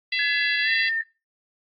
harmonic tone, 672 Hz, E5, 33 cents sharp, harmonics 3 / 4 / 5 / 6 / 7, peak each -26 / -28 / -30 / -32 / -33 dBFS, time 0.12-0.89 s, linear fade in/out 5 ms
sine tone with pitch glide, 1701 to 1812.6 Hz, G#6 to A#6, +41 to -49 cents, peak -23 dBFS, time 0.19-1.01 s, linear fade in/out 2 ms, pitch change +110 cents, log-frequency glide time 0.62-0.7 s
effects noise-tail reverb RT60 0.3 s tail -21 dB re dry + AAC 32 kbps

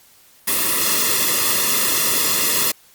white noise with comb filter, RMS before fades -18 dBFS, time 0.47-2.72 s, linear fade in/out 10 ms, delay 1.3 ms, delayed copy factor -0.95, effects white hiss -51 dBFS RMS until 2.94 s + Opus 48 kbps

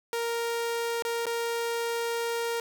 sawtooth tone with dropouts, 466.2 Hz, A#4, in tune, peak -24 dBFS, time 0.13-2.6 s, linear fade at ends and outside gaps 1 ms, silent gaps 1.023-1.05 / 1.256-1.266 s, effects none

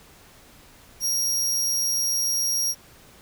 sawtooth tone with amplitude modulation, 5630 Hz, F8, 13 cents sharp, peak -18 dBFS, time 1-2.75 s, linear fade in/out 50 ms, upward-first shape sine, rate 127 Hz, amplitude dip 25%, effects pink hiss -51 dBFS RMS until 3.21 s

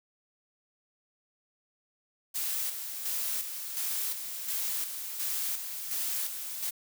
blue noise with tremolo, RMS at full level -32 dBFS, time 2.34-6.71 s, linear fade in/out 20 ms, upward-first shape square, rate 1.4 Hz, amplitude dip 50%, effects none

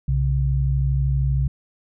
sine tone pair together, 63.07 / 135.9 Hz, B1 / C#3, +37 / -34 cents, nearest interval octave + minor second, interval 1329 cents, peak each -20 dBFS, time 0.08-1.48 s, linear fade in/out 5 ms, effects none

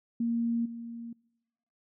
sine tone with level steps, 233.1 Hz, A#3, in tune, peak -26 / -38 dBFS, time 0.2-1.13 s, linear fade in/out 5 ms, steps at 0.65 s, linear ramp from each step 10 ms, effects noise-tail reverb RT60 1.0 s tail -26 dB re dry

